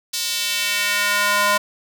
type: tone with high-pass filter sweep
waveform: square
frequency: 205.1 Hz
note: G#3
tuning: 21 cents flat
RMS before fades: -20 dBFS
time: 0.13-1.58 s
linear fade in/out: 10 ms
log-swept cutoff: 4500 to 910 Hz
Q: 1.4
effects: none